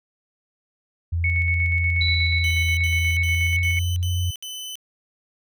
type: tone with pitch glide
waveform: sine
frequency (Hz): 84.5 to 89.11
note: E2 to F2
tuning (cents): +43 to +35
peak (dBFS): -20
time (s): 1.12-4.31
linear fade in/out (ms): 10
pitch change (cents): +92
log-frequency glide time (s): 3.17-4.05
type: tone with tremolo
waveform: sine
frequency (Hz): 2212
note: C#7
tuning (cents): -4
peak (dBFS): -20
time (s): 1.24-3.79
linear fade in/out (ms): 2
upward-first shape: square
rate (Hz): 8.3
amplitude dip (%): 35
type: tone with exponential decay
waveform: sine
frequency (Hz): 3951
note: B7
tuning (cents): 0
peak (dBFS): -21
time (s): 2.01-4.08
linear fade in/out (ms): 2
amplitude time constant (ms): 450
type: tone bursts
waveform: sawtooth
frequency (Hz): 3023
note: F#7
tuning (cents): +36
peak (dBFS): -28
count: 6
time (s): 2.44-4.755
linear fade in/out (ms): 0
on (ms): 330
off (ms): 67
effects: none